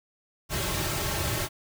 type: noise with comb filter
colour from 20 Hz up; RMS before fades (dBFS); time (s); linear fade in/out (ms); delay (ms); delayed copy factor
pink; -29; 0.49-1.49; 50; 4.1; -0.9
effects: none